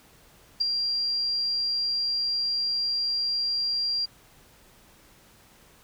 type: tone with ADSR envelope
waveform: sine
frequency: 4758 Hz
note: D8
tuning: 22 cents sharp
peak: -18 dBFS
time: 0.6-4.06 s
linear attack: 14 ms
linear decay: 9 ms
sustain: -6 dB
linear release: 14 ms
effects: pink hiss -56 dBFS RMS until 5.83 s